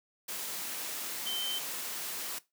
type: tone in noise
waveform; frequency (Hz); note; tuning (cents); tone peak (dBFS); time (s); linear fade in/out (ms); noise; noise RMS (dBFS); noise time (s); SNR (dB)
sine; 3098; G7; -21; -32; 1.26-1.59; 10; white; -38; 0.28-2.39; +3
effects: noise-tail reverb RT60 0.2 s tail -18 dB re dry + high-pass 200 Hz 12 dB/octave